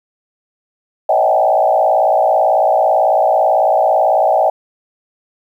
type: tone with frequency modulation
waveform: sine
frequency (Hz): 698.5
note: F5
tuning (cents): 0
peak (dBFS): -9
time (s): 1.09-4.5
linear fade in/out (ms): 5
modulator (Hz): 58.1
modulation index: 2.2
effects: 8-bit